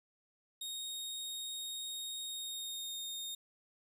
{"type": "tone with pitch glide", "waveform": "sawtooth", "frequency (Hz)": [3729, 3690], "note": ["A#7", "A#7"], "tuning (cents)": [0, -18], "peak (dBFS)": -37, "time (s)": [0.61, 3.35], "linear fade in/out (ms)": 5, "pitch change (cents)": -18, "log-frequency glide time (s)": [2.23, 2.99], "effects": ["11-bit"]}